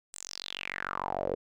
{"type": "tone with band-pass filter sweep", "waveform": "sawtooth", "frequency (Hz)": 46.77, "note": "F#1", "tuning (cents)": 19, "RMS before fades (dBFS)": -36, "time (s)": [0.13, 1.35], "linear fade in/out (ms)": 10, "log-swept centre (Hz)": [8600, 450], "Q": 5.8, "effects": []}